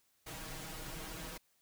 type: noise with comb filter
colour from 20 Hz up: pink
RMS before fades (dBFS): -45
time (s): 0.26-1.38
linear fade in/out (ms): 10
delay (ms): 6.3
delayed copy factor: +0.85
effects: white hiss -74 dBFS RMS until 1.61 s